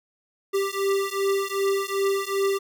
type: beating tone pair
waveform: square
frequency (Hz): 392 / 394.6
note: G4 / G4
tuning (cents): 0 / +11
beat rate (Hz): 2.6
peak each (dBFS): -26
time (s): 0.53-2.59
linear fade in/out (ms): 20
effects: none